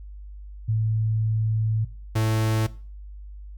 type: tone pair in turn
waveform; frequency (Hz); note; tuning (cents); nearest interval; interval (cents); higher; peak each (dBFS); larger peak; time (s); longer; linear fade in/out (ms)
sine / 45% pulse; 110 / 110; A2 / A2; 0 / 0; unison; 0; neither; -20; neither; 0.68-1.85 / 2.15-2.67; first; 10
effects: noise-tail reverb RT60 0.4 s tail -19 dB re dry + added 50 Hz sine -37 dBFS peak until 3.57 s